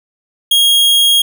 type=tone; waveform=45% pulse; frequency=3270 Hz; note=G#7; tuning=28 cents flat; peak=-7 dBFS; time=0.51-1.22 s; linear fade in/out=5 ms; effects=none